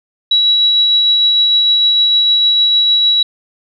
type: tone with tremolo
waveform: sine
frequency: 3900 Hz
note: B7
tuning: 23 cents flat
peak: -7 dBFS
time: 0.31-3.23 s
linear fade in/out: 5 ms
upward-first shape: triangle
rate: 6.6 Hz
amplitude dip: 25%
effects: none